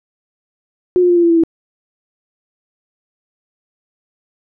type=tone with pitch steps; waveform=sine; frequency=361.5 / 355.7 / 350 / 344.4 / 338.9 / 333.4 / 328.1 Hz; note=F#4 / F4 / F4 / F4 / E4 / E4 / E4; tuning=-40 / +32 / +4 / -24 / +48 / +20 / -8 cents; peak=-8 dBFS; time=0.96-1.436 s; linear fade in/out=0 ms; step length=68 ms; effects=none